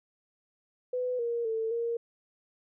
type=tone with pitch steps; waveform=sine; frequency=500 / 470.2 / 446.5 / 466.6 Hz; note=B4 / A#4 / A4 / A#4; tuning=+21 / +15 / +25 / +2 cents; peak=-28 dBFS; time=0.93-1.97 s; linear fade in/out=5 ms; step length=260 ms; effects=none